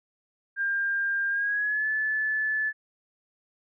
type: tone with pitch glide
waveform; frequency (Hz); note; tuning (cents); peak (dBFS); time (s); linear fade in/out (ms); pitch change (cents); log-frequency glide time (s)
sine; 1600 to 1734.8; G6 to A6; +35 to -25; -24; 0.56-2.73; 50; +140; 1.29-1.87
effects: none